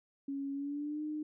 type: tone with pitch glide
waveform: sine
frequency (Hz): 277.2 to 304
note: C#4 to D#4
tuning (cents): 0 to -40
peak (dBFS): -35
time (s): 0.28-1.23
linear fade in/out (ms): 5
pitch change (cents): +160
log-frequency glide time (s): 0.53-1.02
effects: none